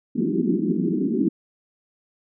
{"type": "band-pass noise", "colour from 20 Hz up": "pink", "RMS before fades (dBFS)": -22, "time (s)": [0.15, 1.29], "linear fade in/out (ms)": 10, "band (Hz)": [170, 390], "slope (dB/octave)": 96, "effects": []}